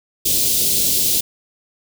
white band-stop noise, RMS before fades -17 dBFS, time 0.25-1.21 s, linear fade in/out 10 ms, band 480 to 3300 Hz, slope 24 dB/octave, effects none

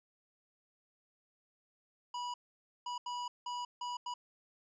square tone bursts at uneven times, 976 Hz, B5, 21 cents flat, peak -38 dBFS, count 6, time 2.14-2.34 / 2.86-2.98 / 3.06-3.28 / 3.46-3.65 / 3.81-3.97 / 4.06-4.14 s, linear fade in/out 5 ms, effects resampled to 16000 Hz

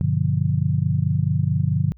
sine chord, G dominant seventh, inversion none, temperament just, 98 / 122.5 / 147 / 176.4 Hz, G2 / B2 / D3 / F3, 0 / -14 / +2 / +18 cents, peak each -23 / -24 / -21 / -26 dBFS, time 0.01-1.92 s, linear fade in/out 0 ms, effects added 60 Hz sine -45 dBFS peak until 1.97 s

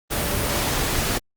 sine tone in noise, 580 Hz, D5, 22 cents flat, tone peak -33 dBFS, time 0.16-0.72 s, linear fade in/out 20 ms, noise pink, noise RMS -23 dBFS, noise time 0.1-1.19 s, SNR -13 dB, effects Opus 24 kbps

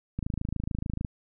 click train, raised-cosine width 5 ms, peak -18 dBFS, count 24, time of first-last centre 0.19-1.048 s, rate 26.8 Hz, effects none

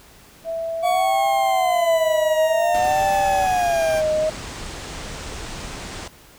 sine tone with pitch glide, 659.3 to 577.3 Hz, E5 to D5, 0 to -30 cents, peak -23 dBFS, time 0.44-3.48 s, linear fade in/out 50 ms, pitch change -230 cents, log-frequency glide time 1.99-3.34 s
20% pulse exponential sweep, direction down, 1136 to 786 Hz, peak -21 dBFS, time 0.82-4.03 s, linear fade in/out 50 ms
sine tone with vibrato, 698.5 Hz, F5, in tune, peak -17 dBFS, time 0.83-4.3 s, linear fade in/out 10 ms, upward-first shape sine, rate 0.53 Hz, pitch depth 210 cents each way
pink low-pass noise, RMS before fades -33 dBFS, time 2.74-6.08 s, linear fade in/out 5 ms, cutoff 8900 Hz, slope 48 dB/octave
effects pink hiss -48 dBFS RMS until 6.38 s

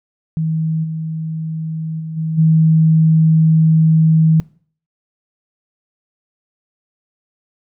sine tone with level steps, 159.7 Hz, D#3, 45 cents sharp, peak -15 / -20 / -23 / -17 / -8 dBFS, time 0.37-4.4 s, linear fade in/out 0 ms, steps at 0.83 / 1.99 / 2.16 / 2.37 s, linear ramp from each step 20 ms, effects noise-tail reverb RT60 0.5 s tail -23 dB re dry

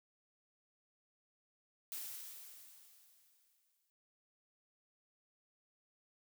blue noise with exponential decay, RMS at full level -43 dBFS, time 1.92-3.9 s, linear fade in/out 0 ms, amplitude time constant 430 ms, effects none

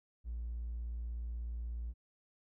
triangle tone, 58.27 Hz, A#1, in tune, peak -34 dBFS, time 0.24-1.94 s, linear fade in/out 50 ms, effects tanh soft clip ceiling -34 dBFS

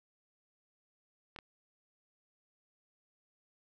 clicks, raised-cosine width 0.3 ms, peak -29 dBFS, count 2, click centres 1.362 / 1.388 s, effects none

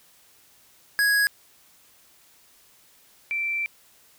square / sine tone pair in turn, 1661.2 / 2342 Hz, G#6 / D7, 0 / -5 cents, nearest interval tritone, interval 595 cents, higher second, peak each -19 / -24 dBFS, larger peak first, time 0.99-1.27 / 3.31-3.66 s, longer second, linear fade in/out 0 ms, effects white hiss -57 dBFS RMS until 4.18 s

